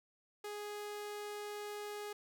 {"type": "tone", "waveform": "sawtooth", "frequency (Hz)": 415.3, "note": "G#4", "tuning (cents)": 0, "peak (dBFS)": -38, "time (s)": [0.44, 2.13], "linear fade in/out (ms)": 5, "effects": []}